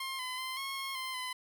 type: tone with pitch steps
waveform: 15% pulse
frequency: 1063 / 1016 / 1037 / 1087 / 1081 / 1041 / 1014 Hz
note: C6 / B5 / C6 / C#6 / C#6 / C6 / B5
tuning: +27 / +49 / -16 / -34 / -44 / -9 / +45 cents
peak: -30 dBFS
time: 0-1.33 s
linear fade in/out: 5 ms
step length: 190 ms
effects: none